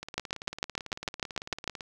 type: two click trains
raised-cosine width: 0.2 ms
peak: -11 / -21 dBFS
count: 11 / 33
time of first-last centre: 0.18-1.677 / 0.03-1.808 s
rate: 6.68 / 18 Hz
effects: none